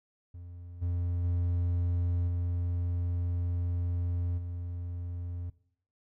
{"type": "tone with level steps", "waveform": "triangle", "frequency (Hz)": 87.5, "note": "F2", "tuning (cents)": 4, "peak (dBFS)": [-40, -26, -24, -26, -32], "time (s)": [0.34, 5.5], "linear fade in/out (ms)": 5, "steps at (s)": [0.81, 1.23, 2.27, 4.37], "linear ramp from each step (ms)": 20, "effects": ["noise-tail reverb RT60 0.6 s tail -18 dB re dry"]}